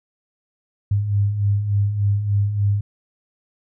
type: beating tone pair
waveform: sine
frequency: 98.9 / 102.3 Hz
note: G2 / G#2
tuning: +16 / -26 cents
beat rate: 3.4 Hz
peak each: -25 / -17 dBFS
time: 0.91-2.81 s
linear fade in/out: 5 ms
effects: none